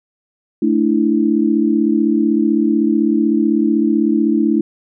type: chord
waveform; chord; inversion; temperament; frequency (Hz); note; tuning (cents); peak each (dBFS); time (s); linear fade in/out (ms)
sine; A suspended fourth; none; equal; 220 / 293.7 / 329.6; A3 / D4 / E4; 0 / 0 / 0; -16; 0.62-4.61; 5
effects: none